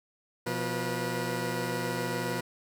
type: tone cluster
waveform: 15% pulse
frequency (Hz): 122.9 / 174.6 / 484.4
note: B2 / F3 / B4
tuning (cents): -8 / 0 / -34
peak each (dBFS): -28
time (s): 0.46-2.41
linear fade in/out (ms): 10
effects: none